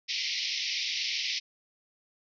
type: band-pass noise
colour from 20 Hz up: white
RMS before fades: -32 dBFS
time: 0.08-1.4 s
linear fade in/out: 20 ms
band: 2000 to 5700 Hz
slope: 96 dB/octave
effects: none